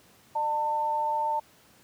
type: tone pair together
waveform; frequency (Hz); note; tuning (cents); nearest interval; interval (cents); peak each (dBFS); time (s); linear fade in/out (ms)
sine; 602 / 896.3; D5 / A5; +43 / +32; perfect fifth; 689; -34 / -25; 0.35-1.4; 10
effects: pink hiss -58 dBFS RMS until 1.83 s + high-pass 100 Hz 12 dB/octave